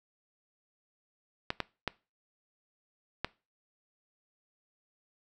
clicks, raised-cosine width 0.3 ms, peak -14 dBFS, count 4, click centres 1.504 / 1.603 / 1.877 / 3.246 s, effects noise-tail reverb RT60 0.3 s tail -21 dB re dry

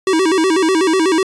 square tone with vibrato, 349.2 Hz, F4, in tune, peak -12 dBFS, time 0.07-1.23 s, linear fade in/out 2 ms, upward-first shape square, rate 8.1 Hz, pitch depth 150 cents each way, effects resampled to 22050 Hz

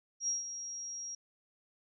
sine tone with ADSR envelope, 5640 Hz, F8, 16 cents sharp, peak -29 dBFS, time 0.2-1.15 s, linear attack 80 ms, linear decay 150 ms, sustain -10 dB, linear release 4 ms, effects none

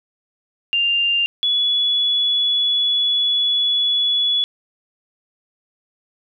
sine tone pair in turn, 2794 / 3405 Hz, F7 / G#7, 0 / +42 cents, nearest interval minor third, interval 342 cents, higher second, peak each -15 dBFS, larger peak neither, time 0.73-1.26 / 1.43-4.44 s, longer second, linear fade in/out 0 ms, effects none

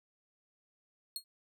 sawtooth tone with exponential decay, 4284 Hz, C8, 40 cents sharp, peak -30 dBFS, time 1.16-1.24 s, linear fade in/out 1 ms, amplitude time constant 17 ms, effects none

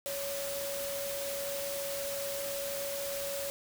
sine tone in noise, 560 Hz, C#5, 18 cents sharp, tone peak -36 dBFS, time 0.06-3.5 s, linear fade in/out 0 ms, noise white, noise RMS -39 dBFS, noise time 0.06-3.5 s, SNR 0 dB, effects none

